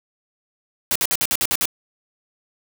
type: noise bursts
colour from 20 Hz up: white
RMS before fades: -20 dBFS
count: 8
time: 0.91-1.655 s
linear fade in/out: 0 ms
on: 45 ms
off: 55 ms
effects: none